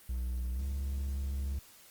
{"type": "tone with pitch glide", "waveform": "triangle", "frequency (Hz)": [61.74, 68.5], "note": ["B1", "C#2"], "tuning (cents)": [0, -20], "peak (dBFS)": -30, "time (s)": [0.09, 1.59], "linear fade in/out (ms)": 5, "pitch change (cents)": 180, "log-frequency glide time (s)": [0.52, 0.63], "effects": ["white hiss -57 dBFS RMS until 1.9 s", "Opus 32 kbps"]}